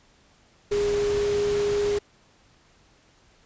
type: tone in noise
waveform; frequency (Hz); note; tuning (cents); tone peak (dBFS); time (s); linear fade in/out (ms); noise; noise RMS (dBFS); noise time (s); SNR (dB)
sine; 410; G#4; -22; -21; 0.71-1.99; 10; pink; -34; 0.71-1.99; +10
effects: pink hiss -59 dBFS RMS until 3.45 s + resampled to 16000 Hz